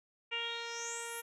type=tone with low-pass filter sweep; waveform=10% pulse; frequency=466.2 Hz; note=A#4; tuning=in tune; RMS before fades=-40 dBFS; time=0.31-1.22 s; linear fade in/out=20 ms; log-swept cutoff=2600 to 12000 Hz; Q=7.2; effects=none